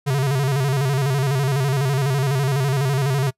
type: tone with vibrato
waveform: square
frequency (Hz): 136.4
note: C#3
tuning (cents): -28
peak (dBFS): -18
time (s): 0.06-3.31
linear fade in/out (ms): 20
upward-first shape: square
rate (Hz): 12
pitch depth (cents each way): 84
effects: noise-tail reverb RT60 0.1 s tail -24 dB re dry + resampled to 32000 Hz